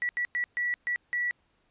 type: tone bursts at uneven times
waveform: sine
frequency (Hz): 1945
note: B6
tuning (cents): -27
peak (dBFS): -26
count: 6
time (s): 0.02-0.09 / 0.17-0.25 / 0.35-0.44 / 0.57-0.74 / 0.87-0.96 / 1.13-1.31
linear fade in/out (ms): 0
effects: pink hiss -70 dBFS RMS until 1.7 s + resampled to 8000 Hz